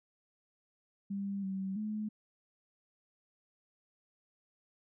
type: tone with pitch steps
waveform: sine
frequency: 198.5 / 191.9 / 213.3 Hz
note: G3 / G3 / G#3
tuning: +22 / -37 / +46 cents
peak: -34 dBFS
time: 1.1-2.09 s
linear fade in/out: 10 ms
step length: 330 ms
effects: none